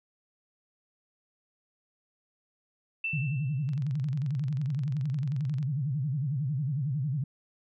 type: tone with exponential decay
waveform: sine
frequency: 2668 Hz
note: E7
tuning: 20 cents sharp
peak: -27 dBFS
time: 3.04-3.78 s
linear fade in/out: 5 ms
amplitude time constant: 160 ms
type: tone with vibrato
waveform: sine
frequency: 140 Hz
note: C#3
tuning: 18 cents sharp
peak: -27 dBFS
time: 3.13-7.24 s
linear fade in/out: 5 ms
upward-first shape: sine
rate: 11 Hz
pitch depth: 210 cents each way
type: click train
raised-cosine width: 0.2 ms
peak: -33 dBFS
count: 45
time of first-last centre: 3.69-5.628 s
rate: 22.7 Hz
effects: none